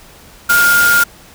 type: tone in noise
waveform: sine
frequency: 1414 Hz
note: F6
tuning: 21 cents sharp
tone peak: -8 dBFS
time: 0.49-1.04 s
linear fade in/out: 10 ms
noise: white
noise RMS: -17 dBFS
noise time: 0.49-1.04 s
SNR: +6 dB
effects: pink hiss -41 dBFS RMS until 1.34 s